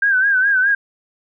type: tone with vibrato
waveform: sine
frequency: 1570 Hz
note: G6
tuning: 2 cents sharp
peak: -12 dBFS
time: 0.02-0.75 s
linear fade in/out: 5 ms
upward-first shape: sine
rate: 4.8 Hz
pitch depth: 88 cents each way
effects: none